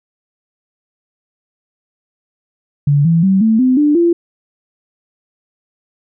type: tone with pitch steps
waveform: sine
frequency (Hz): 143.7 / 166.02 / 191.82 / 221.6 / 256 / 295.8 / 341.8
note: D3 / E3 / G3 / A3 / C4 / D4 / F4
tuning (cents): -37 / +13 / -37 / +13 / -38 / +13 / -37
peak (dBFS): -8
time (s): 2.87-4.13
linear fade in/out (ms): 5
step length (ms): 180
effects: none